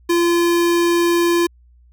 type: tone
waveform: square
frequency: 343.4 Hz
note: F4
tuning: 29 cents flat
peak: -14 dBFS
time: 0.09-1.47 s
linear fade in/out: 10 ms
effects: added 60 Hz sine -47 dBFS peak until 1.92 s